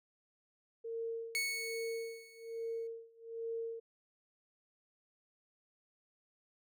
sine tone with tremolo, 457.4 Hz, A#4, 33 cents flat, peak -36 dBFS, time 0.84-3.8 s, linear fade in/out 10 ms, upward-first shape sine, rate 1.2 Hz, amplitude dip 95%
sawtooth tone with exponential decay, 2212 Hz, C#7, 4 cents flat, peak -28 dBFS, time 1.35-2.87 s, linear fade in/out 0 ms, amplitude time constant 330 ms
effects none

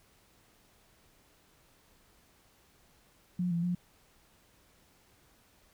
sine tone with pitch steps, 178.6 / 170.1 / 177.2 Hz, F3 / F3 / F3, +39 / -45 / +25 cents, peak -28 dBFS, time 3.39-3.75 s, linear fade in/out 5 ms, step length 120 ms, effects pink hiss -65 dBFS RMS until 5.73 s

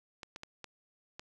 clicks, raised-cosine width 0.2 ms, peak -26 dBFS, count 5, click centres 0.232 / 0.361 / 0.434 / 0.643 / 1.195 s, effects none

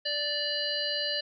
harmonic tone, 586 Hz, D5, 4 cents flat, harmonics 1 / 3 / 5 / 7 / 8, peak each -36 / -36 / -34 / -33 / -34 dBFS, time 0.05-1.21 s, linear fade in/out 10 ms, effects none

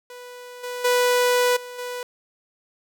sawtooth tone with level steps, 493 Hz, B4, 3 cents flat, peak -34 / -25 / -13 / -31 / -25 dBFS, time 0.1-2.03 s, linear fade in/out 2 ms, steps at 0.63 / 0.84 / 1.56 / 1.78 s, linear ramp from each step 10 ms, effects none

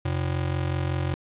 square ring-modulated tone, 110.7 Hz, A2, 11 cents sharp, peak -22 dBFS, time 0.05-1.14 s, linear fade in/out 0 ms, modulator 22.7 Hz, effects resampled to 8000 Hz + 9-bit

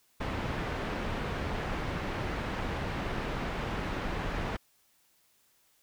pink low-pass noise, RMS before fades -34 dBFS, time 0.2-4.57 s, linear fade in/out 10 ms, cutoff 2300 Hz, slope 12 dB/octave, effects white hiss -68 dBFS RMS until 5.82 s

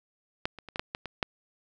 clicks, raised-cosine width 0.3 ms, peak -12 / -27 / -27 / -18 / -13 / -16 / -21 / -10 dBFS, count 8, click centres 0.455 / 0.587 / 0.687 / 0.759 / 0.795 / 0.949 / 1.057 / 1.228 s, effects none

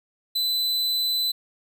45% pulse tone, 4010 Hz, B7, 26 cents sharp, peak -21 dBFS, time 0.35-1.32 s, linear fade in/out 10 ms, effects none

